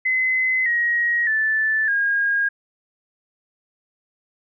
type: tone with pitch steps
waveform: sine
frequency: 2039 / 1891.5 / 1754.7 / 1627.7 Hz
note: C7 / A#6 / A6 / G#6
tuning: -45 / +25 / -5 / -35 cents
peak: -17 dBFS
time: 0.05-2.49 s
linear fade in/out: 10 ms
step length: 610 ms
effects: none